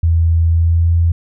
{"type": "tone with pitch glide", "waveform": "sine", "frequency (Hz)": [82.8, 84.3], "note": ["E2", "E2"], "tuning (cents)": [8, 39], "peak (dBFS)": -9, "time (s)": [0.03, 1.12], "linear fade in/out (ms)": 5, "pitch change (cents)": 31, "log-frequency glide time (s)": [0.48, 0.93], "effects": []}